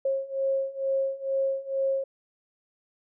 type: beating tone pair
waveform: sine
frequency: 539 / 541.2 Hz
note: C#5 / C#5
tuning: -49 / -42 cents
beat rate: 2.2 Hz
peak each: -29 / -27 dBFS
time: 0.05-2.04 s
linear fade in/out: 5 ms
effects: none